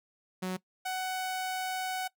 sawtooth tone pair in turn, 185 / 746.4 Hz, F#3 / F#5, 0 / +15 cents, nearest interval 2 octaves, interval 2415 cents, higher second, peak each -28 dBFS, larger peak neither, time 0.42-0.57 / 0.85-2.08 s, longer second, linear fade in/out 10 ms, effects noise-tail reverb RT60 0.1 s tail -20 dB re dry

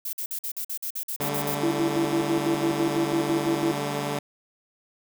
violet noise bursts, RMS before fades -31 dBFS, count 12, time 0.05-1.55 s, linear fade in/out 5 ms, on 81 ms, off 48 ms
10% pulse chord, D suspended fourth, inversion none, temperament equal with one note detuned, 144.39 / 196 / 220 Hz, D3 / G3 / A3, -29 / 0 / 0 cents, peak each -20 / -26 / -26 dBFS, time 1.2-4.19 s, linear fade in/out 2 ms
sine tone with tremolo, 333.3 Hz, E4, 19 cents sharp, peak -21 dBFS, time 1.63-3.72 s, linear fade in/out 5 ms, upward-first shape square, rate 6 Hz, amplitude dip 65%
effects none

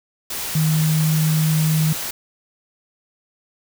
sine tone in noise, 156.5 Hz, D#3, 10 cents sharp, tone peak -15 dBFS, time 0.55-1.93 s, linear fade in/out 5 ms, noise white, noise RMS -27 dBFS, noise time 0.3-2.11 s, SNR +9 dB, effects none

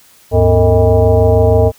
sine tone with frequency modulation, 277.2 Hz, C#4, in tune, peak -6 dBFS, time 0.31-1.72 s, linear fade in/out 50 ms, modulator 176 Hz, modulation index 2.3, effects white hiss -46 dBFS RMS until 1.78 s

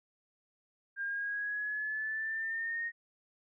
sine exponential sweep, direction up, 1600 to 1864.7 Hz, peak -33 dBFS, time 0.96-2.92 s, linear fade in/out 50 ms, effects none

